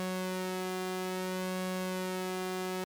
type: tone with flanger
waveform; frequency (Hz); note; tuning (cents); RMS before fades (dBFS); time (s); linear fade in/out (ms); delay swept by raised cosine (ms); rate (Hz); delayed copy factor
sawtooth; 185; F#3; 0; -35; 0-2.84; 0; 1.8 to 2.51; 0.6; +0.55
effects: MP3 96 kbps